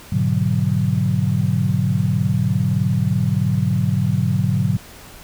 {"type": "chord", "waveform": "sine", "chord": "G# half-diminished seventh", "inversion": "none", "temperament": "equal", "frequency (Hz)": [103.83, 123.47, 146.83, 185], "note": ["G#2", "B2", "D3", "F#3"], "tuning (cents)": [0, 0, 0, 0], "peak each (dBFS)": -21, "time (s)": [0.12, 4.77], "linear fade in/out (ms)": 5, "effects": ["pink hiss -41 dBFS RMS until 5.23 s"]}